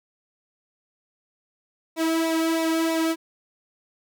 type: tone with flanger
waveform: sawtooth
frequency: 325.5 Hz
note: E4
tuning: 22 cents flat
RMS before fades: -23 dBFS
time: 1.96-3.16 s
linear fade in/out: 50 ms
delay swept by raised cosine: 0.63 to 2.03 ms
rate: 3.1 Hz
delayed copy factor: -0.7
effects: none